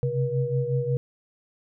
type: tone cluster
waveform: sine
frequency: 130.4 / 135.9 / 480 Hz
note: C3 / C#3 / B4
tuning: -5 / -34 / -49 cents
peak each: -27 dBFS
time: 0.03-0.97 s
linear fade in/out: 0 ms
effects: none